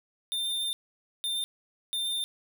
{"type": "tone bursts at uneven times", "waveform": "square", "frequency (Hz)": 3603, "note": "A7", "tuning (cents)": 40, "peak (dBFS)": -29, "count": 3, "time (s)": [[0.32, 0.73], [1.24, 1.44], [1.93, 2.24]], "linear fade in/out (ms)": 0, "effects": []}